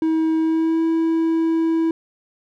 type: tone with pitch glide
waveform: triangle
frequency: 320.1 to 326.6 Hz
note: D#4 to E4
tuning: +49 to -16 cents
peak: -14 dBFS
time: 0.02-1.91 s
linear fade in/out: 2 ms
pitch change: +35 cents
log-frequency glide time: 0.38-0.83 s
effects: none